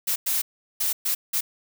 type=noise bursts at uneven times; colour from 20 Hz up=blue; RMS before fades=-24 dBFS; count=5; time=0.07-0.16 / 0.26-0.42 / 0.8-0.93 / 1.05-1.15 / 1.33-1.41 s; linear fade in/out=10 ms; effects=none